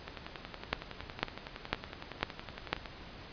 two click trains, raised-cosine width 0.3 ms, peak -11 / -24 dBFS, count 5 / 31, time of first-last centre 0.73-2.73 / 0.08-2.858 s, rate 2 / 10.8 Hz, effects pink hiss -49 dBFS RMS until 3.32 s + resampled to 11025 Hz

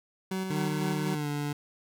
30% pulse tone with tremolo, 188.7 Hz, F#3, 34 cents sharp, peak -27 dBFS, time 0.31-1.15 s, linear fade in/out 5 ms, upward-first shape square, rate 4 Hz, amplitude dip 30%
25% pulse tone with pitch glide, 151.7 to 146.03 Hz, D#3 to D3, -44 to -9 cents, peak -26 dBFS, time 0.5-1.53 s, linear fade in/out 5 ms, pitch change -65 cents, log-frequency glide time 1.14-1.28 s
effects none

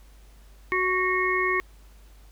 harmonic tone with a mistuned harmonic, 370 Hz, F#4, in tune, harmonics 1 / 3 / 5 / 6, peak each -27 / -27 / -27 / -27 dBFS, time 0.72-1.6 s, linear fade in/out 0 ms, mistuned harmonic 6, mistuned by -33 cents, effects added 50 Hz sine -48 dBFS peak until 2.31 s + pink hiss -59 dBFS RMS until 2.31 s

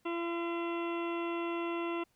harmonic tone, 340 Hz, F4, 46 cents flat, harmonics 1 / 2 / 3 / 4 / 6 / 7 / 8 / 9 / 10, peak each -34 / -43 / -41 / -45 / -48 / -56 / -45 / -58 / -55 dBFS, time 0.05-2.04 s, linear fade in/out 10 ms, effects pink hiss -73 dBFS RMS until 2.15 s

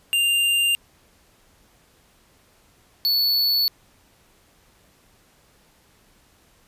square tone pair in turn, 2794 / 4435 Hz, F7 / C#8, 0 / 0 cents, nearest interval minor sixth, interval 800 cents, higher second, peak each -18 dBFS, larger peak neither, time 0.13-0.75 / 3.05-3.68 s, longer second, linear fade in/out 0 ms, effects pink hiss -58 dBFS RMS until 6.67 s + resampled to 32000 Hz

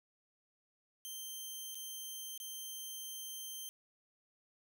10% pulse tone with dropouts, 3136 Hz, G7, in tune, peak -35 dBFS, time 1.05-3.69 s, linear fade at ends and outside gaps 0 ms, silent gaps 1.746-1.754 / 2.377-2.401 s, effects none

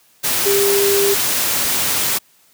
sine tone in noise, 399.7 Hz, G4, 34 cents sharp, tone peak -14 dBFS, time 0.45-1.15 s, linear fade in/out 20 ms, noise white, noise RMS -18 dBFS, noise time 0.23-2.19 s, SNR +1 dB, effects white hiss -54 dBFS RMS until 2.53 s + high-pass 80 Hz 12 dB/octave

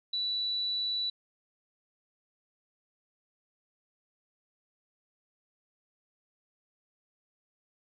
sine tone, 3951 Hz, B7, in tune, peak -29 dBFS, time 0.13-1.1 s, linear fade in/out 5 ms, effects none

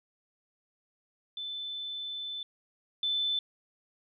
sine tone pair in turn, 3520 / 3520 Hz, A7 / A7, 0 / 0 cents, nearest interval unison, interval 0 cents, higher neither, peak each -35 / -27 dBFS, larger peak second, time 1.37-2.43 / 3.03-3.39 s, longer first, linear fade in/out 2 ms, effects none

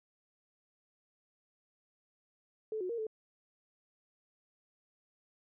sine tone with pitch steps, 435.4 / 366 / 467.4 / 436.9 Hz, A4 / F#4 / A#4 / A4, -18 / -19 / +5 / -12 cents, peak -34 dBFS, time 2.72-3.068 s, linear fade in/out 2 ms, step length 87 ms, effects none

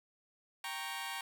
15% pulse chord, G diminished, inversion none, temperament equal, 784 / 932.3 / 1108.7 Hz, G5 / Bb5 / Db6, 0 / 0 / 0 cents, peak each -37 / -36 / -38 dBFS, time 0.64-1.21 s, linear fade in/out 2 ms, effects none

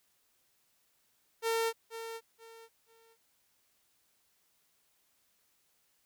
sawtooth tone with echo, 454.6 Hz, A#4, 43 cents flat, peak -25 dBFS, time 1.42-1.73 s, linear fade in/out 50 ms, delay 480 ms, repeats 3, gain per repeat -11 dB, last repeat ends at 3.17 s, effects white hiss -73 dBFS RMS until 6.05 s

